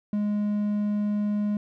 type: tone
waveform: triangle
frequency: 207.7 Hz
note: G#3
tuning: in tune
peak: -21 dBFS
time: 0.13-1.57 s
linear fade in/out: 2 ms
effects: none